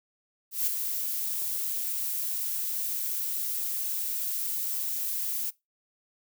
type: noise with ADSR envelope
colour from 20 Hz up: violet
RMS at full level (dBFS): -25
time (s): 0.51-5.51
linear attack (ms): 160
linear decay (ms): 10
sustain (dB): -6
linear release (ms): 21
effects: noise-tail reverb RT60 0.2 s tail -21 dB re dry